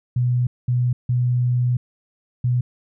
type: tone bursts at uneven times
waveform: sine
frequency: 123.47 Hz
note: B2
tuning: in tune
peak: -16 dBFS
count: 4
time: 0.16-0.47 / 0.68-0.93 / 1.09-1.77 / 2.44-2.61 s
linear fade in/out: 5 ms
effects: none